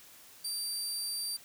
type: tone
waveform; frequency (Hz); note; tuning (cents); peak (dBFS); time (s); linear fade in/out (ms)
25% pulse; 4676; D8; -8; -29; 0.44-1.37; 10
effects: white hiss -55 dBFS RMS until 1.44 s